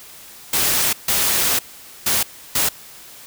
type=noise bursts at uneven times; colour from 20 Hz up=white; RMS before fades=-18 dBFS; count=4; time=0.53-0.93 / 1.08-1.59 / 2.06-2.23 / 2.55-2.69 s; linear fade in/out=5 ms; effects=white hiss -41 dBFS RMS until 3.26 s